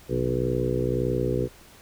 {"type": "harmonic tone with a mistuned harmonic", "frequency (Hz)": 61.74, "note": "B1", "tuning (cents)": 0, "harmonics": [1, 2, 3, 4, 5, 6, 7, 8], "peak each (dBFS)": [-34, -28, -36, -33, -33, -29, -30, -30], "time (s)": [0.08, 1.49], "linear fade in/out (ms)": 50, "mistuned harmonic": 2, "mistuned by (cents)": 85, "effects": ["pink hiss -51 dBFS RMS until 1.81 s"]}